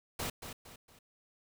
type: noise with echo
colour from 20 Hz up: pink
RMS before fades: -37 dBFS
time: 0.19-0.3 s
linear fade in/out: 5 ms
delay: 230 ms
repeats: 3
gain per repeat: -8 dB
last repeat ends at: 0.99 s
effects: none